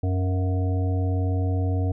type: harmonic tone with a mistuned harmonic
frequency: 92.7 Hz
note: F#2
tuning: 4 cents sharp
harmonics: 1 / 3 / 5 / 7 / 8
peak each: -21 / -31 / -35 / -38 / -39 dBFS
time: 0.03-1.92 s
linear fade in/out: 5 ms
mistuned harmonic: 8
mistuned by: -34 cents
effects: none